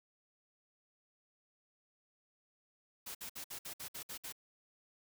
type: noise bursts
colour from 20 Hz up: white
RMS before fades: -45 dBFS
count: 9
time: 3.06-4.325 s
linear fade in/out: 10 ms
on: 89 ms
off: 58 ms
effects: none